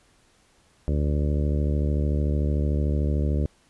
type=harmonic tone; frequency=73.42 Hz; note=D2; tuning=in tune; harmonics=1 / 2 / 3 / 4 / 5 / 6 / 7 / 8; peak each=-22 / -28 / -32 / -34 / -36 / -38 / -39 / -40 dBFS; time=0.88-3.46 s; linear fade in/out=0 ms; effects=pink hiss -61 dBFS RMS until 3.69 s + resampled to 24000 Hz